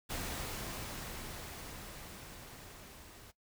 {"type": "noise with level ramp", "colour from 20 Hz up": "pink", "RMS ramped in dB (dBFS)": [-39, -55], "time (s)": [0.09, 3.32], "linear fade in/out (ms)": 20, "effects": ["noise-tail reverb RT60 0.1 s tail -17 dB re dry"]}